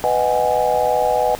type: chord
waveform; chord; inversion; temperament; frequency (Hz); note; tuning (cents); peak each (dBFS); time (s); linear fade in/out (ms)
sine; G# minor seventh; first; just; 498.4 / 623 / 747.5 / 830.6; B4 / D#5 / F#5 / G#5; +16 / +2 / +17 / 0; -20; 0.04-1.35; 0
effects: pink hiss -35 dBFS RMS until 1.39 s